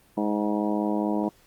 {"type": "harmonic tone with a mistuned harmonic", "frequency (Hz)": 104.6, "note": "G#2", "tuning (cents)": 13, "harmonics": [2, 3, 4, 5, 6, 7, 8, 9], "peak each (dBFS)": [-27, -27, -34, -34, -33, -35, -39, -35], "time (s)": [0.17, 1.29], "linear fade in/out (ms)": 5, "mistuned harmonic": 9, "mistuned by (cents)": 28, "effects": ["pink hiss -59 dBFS RMS until 1.46 s", "Opus 32 kbps"]}